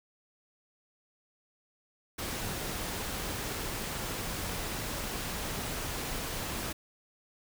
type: noise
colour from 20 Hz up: pink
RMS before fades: -36 dBFS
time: 2.18-6.73 s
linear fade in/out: 10 ms
effects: none